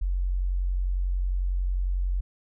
sine tone, 45.54 Hz, F#1, 27 cents flat, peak -23 dBFS, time 0.01-2.21 s, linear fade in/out 10 ms, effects none

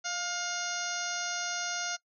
harmonic tone with a mistuned harmonic, 710 Hz, F5, 28 cents sharp, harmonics 1 / 2 / 3 / 4 / 5 / 6 / 7 / 8 / 9, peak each -40 / -36 / -43 / -44 / -44 / -43 / -43 / -41 / -37 dBFS, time 0.04-1.97 s, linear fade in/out 20 ms, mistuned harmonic 1, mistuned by -22 cents, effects noise-tail reverb RT60 0.1 s tail -23 dB re dry

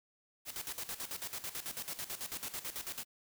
white noise with tremolo, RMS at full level -40 dBFS, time 0.45-3.05 s, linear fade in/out 50 ms, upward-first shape square, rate 9.1 Hz, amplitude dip 75%, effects none

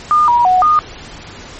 sine tone with pitch steps, 1213 / 958 / 737 / 1225 Hz, D#6 / A#5 / F#5 / D#6, -44 / +47 / -7 / -27 cents, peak -7 dBFS, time 0.11-0.79 s, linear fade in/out 0 ms, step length 170 ms, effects pink hiss -33 dBFS RMS until 1.59 s + MP3 32 kbps

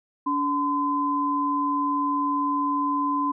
sine tone pair together, 286.8 / 1022 Hz, D4 / C6, -41 / -41 cents, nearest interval octave + minor seventh, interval 2200 cents, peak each -26 / -23 dBFS, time 0.26-3.32 s, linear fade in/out 10 ms, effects none

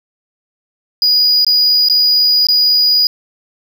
triangle tone with dropouts, 4912 Hz, D#8, 23 cents flat, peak -7 dBFS, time 1.02-3.07 s, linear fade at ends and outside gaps 1 ms, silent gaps 1.447-1.466 / 1.886-1.898 / 2.469-2.486 s, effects none

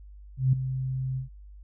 sine tone with ADSR envelope, 130.81 Hz, C3, in tune, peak -16 dBFS, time 0.37-1.29 s, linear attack 160 ms, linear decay 4 ms, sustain -11 dB, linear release 120 ms, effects added 50 Hz sine -44 dBFS peak until 1.63 s

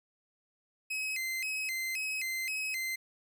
40% pulse tone with vibrato, 2300 Hz, D7, 37 cents flat, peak -32 dBFS, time 0.9-2.96 s, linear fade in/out 10 ms, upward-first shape square, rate 1.9 Hz, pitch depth 180 cents each way, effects none

